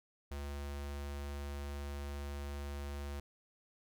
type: tone with notch filter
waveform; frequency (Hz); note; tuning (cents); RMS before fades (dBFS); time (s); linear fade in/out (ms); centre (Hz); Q
square; 71.2; C#2; +47; -42; 0.31-3.2; 5; 140; 0.86
effects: none